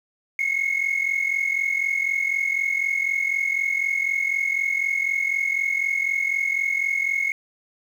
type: tone pair together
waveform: sine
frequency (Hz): 2157 / 2201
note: C#7 / C#7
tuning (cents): -48 / -13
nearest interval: unison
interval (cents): 35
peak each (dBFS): -22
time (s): 0.39-7.32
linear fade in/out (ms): 2
effects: tanh soft clip ceiling -16 dBFS + 8-bit